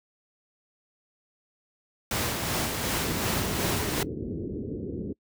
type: noise with tremolo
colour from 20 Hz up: pink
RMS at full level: -27 dBFS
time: 2.11-4.03 s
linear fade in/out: 2 ms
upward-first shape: sine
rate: 2.7 Hz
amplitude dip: 35%
type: low-pass noise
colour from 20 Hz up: white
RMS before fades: -33 dBFS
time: 3.04-5.13 s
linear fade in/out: 5 ms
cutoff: 430 Hz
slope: 48 dB/octave
effects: noise-tail reverb RT60 0.1 s tail -24 dB re dry + high-pass 60 Hz 12 dB/octave